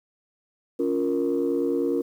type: chord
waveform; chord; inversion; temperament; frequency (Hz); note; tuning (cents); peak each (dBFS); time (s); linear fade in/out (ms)
sine; Bb minor; first; just; 279.7 / 349.6 / 466.2; Db4 / F4 / Bb4; +16 / +2 / 0; -25; 0.79-2.02; 10
effects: tanh soft clip ceiling -15 dBFS + 9-bit